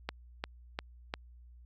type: click train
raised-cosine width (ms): 0.3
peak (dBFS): -18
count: 4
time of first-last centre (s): 0.09-1.139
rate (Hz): 2.86
effects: added 60 Hz sine -52 dBFS peak until 1.65 s